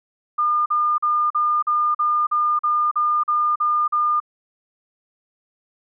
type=tone bursts; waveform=sine; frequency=1209 Hz; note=D6; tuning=50 cents sharp; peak=-16 dBFS; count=12; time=0.38-4.202 s; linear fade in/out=10 ms; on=280 ms; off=42 ms; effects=none